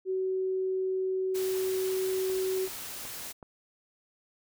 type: tone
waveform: sine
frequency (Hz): 376.6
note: F#4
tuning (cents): +31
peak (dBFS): -27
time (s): 0.05-2.69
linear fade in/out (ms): 50
type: noise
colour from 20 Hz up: white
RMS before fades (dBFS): -40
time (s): 1.34-3.33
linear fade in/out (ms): 20
type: click train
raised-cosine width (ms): 1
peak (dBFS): -32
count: 4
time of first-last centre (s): 2.3-3.428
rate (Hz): 2.66
effects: none